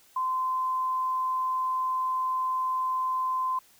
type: tone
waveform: sine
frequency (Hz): 1032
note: C6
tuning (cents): -24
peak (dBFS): -25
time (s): 0.16-3.59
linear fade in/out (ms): 5
effects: white hiss -59 dBFS RMS until 3.79 s